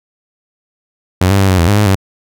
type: tone with pitch steps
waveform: sawtooth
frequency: 91.9 / 98.7 / 97.1 / 92.9 / 84 / 102.3 / 104.6 / 96.5 Hz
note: F#2 / G2 / G2 / F#2 / E2 / G#2 / G#2 / G2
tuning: -11 / +12 / -16 / +7 / +33 / -26 / +13 / -27 cents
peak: -4 dBFS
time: 1.21-1.954 s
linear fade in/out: 5 ms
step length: 93 ms
effects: none